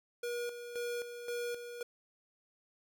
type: tone with tremolo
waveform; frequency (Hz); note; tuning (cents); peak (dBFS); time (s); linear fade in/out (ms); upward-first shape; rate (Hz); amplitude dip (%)
square; 479.6; A#4; +49; -36; 0.23-1.83; 5; square; 1.9; 60
effects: none